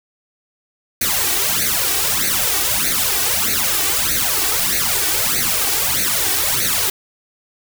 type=noise with flanger; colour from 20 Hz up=white; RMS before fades=-18 dBFS; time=1.01-6.9 s; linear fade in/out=5 ms; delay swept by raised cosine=0.47 to 2.67 ms; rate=1.6 Hz; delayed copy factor=+0.9; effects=none